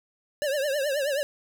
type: tone with vibrato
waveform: square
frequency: 566 Hz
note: C#5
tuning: 36 cents sharp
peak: -25 dBFS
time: 0.42-1.23 s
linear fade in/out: 0 ms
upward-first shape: triangle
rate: 9.4 Hz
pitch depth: 140 cents each way
effects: none